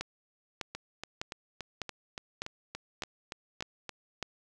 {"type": "two click trains", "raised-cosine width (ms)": 0.2, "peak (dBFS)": [-21, -17], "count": [12, 8], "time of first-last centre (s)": [[0.75, 3.893], [0.01, 4.227]], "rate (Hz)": [3.5, 1.66], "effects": []}